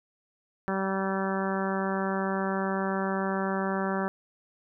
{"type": "harmonic tone", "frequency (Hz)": 192.7, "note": "G3", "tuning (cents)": -29, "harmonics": [1, 2, 3, 4, 5, 6, 7, 8, 9], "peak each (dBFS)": [-30, -33, -35, -36, -37, -38, -38, -39, -40], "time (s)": [0.68, 4.08], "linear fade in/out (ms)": 0, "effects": []}